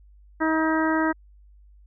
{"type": "harmonic tone", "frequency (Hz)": 317.7, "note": "D#4", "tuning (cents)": 36, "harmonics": [1, 2, 3, 4, 5, 6], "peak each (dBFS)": [-22, -29, -28, -30, -29, -32], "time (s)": [0.4, 1.13], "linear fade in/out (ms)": 20, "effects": ["added 50 Hz sine -49 dBFS peak until 1.86 s"]}